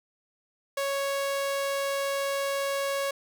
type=tone; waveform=sawtooth; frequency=554.4 Hz; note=C#5; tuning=in tune; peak=-23 dBFS; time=0.77-3.11 s; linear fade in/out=5 ms; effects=none